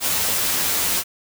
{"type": "noise with comb filter", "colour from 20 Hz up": "white", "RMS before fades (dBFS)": -21, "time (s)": [0, 1.04], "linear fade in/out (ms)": 50, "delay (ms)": 11, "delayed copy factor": 0.65, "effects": []}